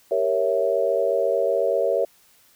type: chord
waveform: sine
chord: G diminished seventh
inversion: none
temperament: equal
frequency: 392 / 466.2 / 554.4 / 659.3 Hz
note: G4 / Bb4 / Db5 / Fb5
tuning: 0 / 0 / 0 / 0 cents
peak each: -27 / -24 / -22 / -25 dBFS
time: 0.11-2.05 s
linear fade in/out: 5 ms
effects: white hiss -57 dBFS RMS until 2.55 s